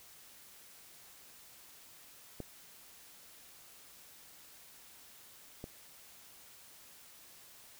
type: clicks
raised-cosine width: 2 ms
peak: -27 / -29 dBFS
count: 2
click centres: 2.403 / 5.641 s
effects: white hiss -57 dBFS RMS until 7.79 s